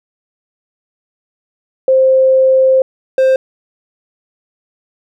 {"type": "tone pair in turn", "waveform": ["sine", "triangle"], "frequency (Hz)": [525, 525], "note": ["C5", "C5"], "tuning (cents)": [6, 6], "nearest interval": "unison", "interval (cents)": 0, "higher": "neither", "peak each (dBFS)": [-6, -5], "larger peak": "second", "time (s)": [[1.88, 2.82], [3.18, 3.36]], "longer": "first", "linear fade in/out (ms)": 2, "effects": []}